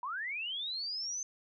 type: linear sweep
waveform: sine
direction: up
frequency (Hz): 940 to 6272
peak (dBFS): -35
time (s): 0.03-1.23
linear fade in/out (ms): 2
effects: none